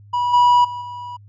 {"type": "tone with level steps", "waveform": "triangle", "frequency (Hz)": 975, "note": "B5", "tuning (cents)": -23, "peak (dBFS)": [-15, -8, -24, -27], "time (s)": [0.13, 1.17], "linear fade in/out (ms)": 10, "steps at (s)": [0.33, 0.64, 0.81], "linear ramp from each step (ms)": 10, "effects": ["added 102 Hz sine -42 dBFS peak until 1.28 s", "resampled to 16000 Hz"]}